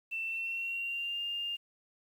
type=tone with pitch glide; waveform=sine; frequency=2677 to 2808 Hz; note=E7 to F7; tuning=+26 to +9 cents; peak=-33 dBFS; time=0.11-1.57 s; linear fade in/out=20 ms; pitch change=+83 cents; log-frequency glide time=0.25-1.2 s; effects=10-bit